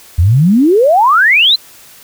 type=exponential sweep; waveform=sine; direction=up; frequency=77.78 to 4200 Hz; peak=-5 dBFS; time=0.18-1.56 s; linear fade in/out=10 ms; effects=white hiss -39 dBFS RMS until 2.03 s